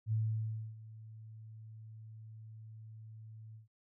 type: tone with ADSR envelope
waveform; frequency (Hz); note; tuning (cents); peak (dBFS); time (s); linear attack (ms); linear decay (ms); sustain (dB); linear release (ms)
sine; 110; A2; 0; -29; 0.06-3.68; 62; 630; -19; 130
effects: none